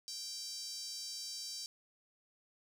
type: tone with high-pass filter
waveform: 5% pulse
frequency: 784 Hz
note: G5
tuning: in tune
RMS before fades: -44 dBFS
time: 0.08-1.66 s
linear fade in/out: 0 ms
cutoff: 5000 Hz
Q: 4.5
effects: none